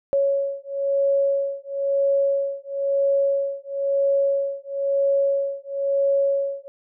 sine beating tone pair, 554.4 / 555.4 Hz, C#5 / C#5, 0 / +3 cents, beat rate 1 Hz, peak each -22 dBFS, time 0.13-6.68 s, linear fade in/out 0 ms, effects none

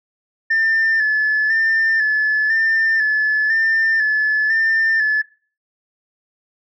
sine tone with vibrato, 1760 Hz, A6, in tune, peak -12 dBFS, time 0.5-5.22 s, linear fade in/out 10 ms, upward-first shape square, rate 1 Hz, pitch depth 34 cents each way, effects noise-tail reverb RT60 0.4 s tail -19 dB re dry + tanh soft clip ceiling -11 dBFS

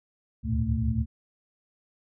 sine tone cluster, 71.2 / 78 / 108.7 / 119.4 / 222.7 Hz, C#2 / D#2 / A2 / A#2 / A3, +47 / +5 / -21 / +42 / +21 cents, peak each -30 dBFS, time 0.43-1.06 s, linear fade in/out 50 ms, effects none

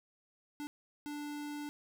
square tone bursts at uneven times, 293.7 Hz, D4, in tune, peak -40 dBFS, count 2, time 0.6-0.67 / 1.06-1.69 s, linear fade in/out 0 ms, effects none

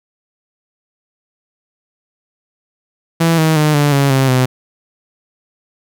sawtooth tone with pitch steps, 165.6 / 158.67 / 152.03 / 145.67 / 139.57 / 133.73 / 128.14 Hz, E3 / D#3 / D#3 / D3 / C#3 / C3 / C3, +8 / +34 / -40 / -14 / +12 / +38 / -36 cents, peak -6 dBFS, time 3.2-4.46 s, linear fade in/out 10 ms, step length 180 ms, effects none

